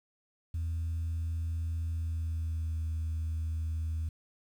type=tone with pitch glide; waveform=sine; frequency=82.41 to 80.34 Hz; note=E2 to E2; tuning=0 to -44 cents; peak=-29 dBFS; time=0.54-4.09 s; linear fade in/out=5 ms; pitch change=-44 cents; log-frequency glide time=1.9-2.83 s; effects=tanh soft clip ceiling -28 dBFS + 10-bit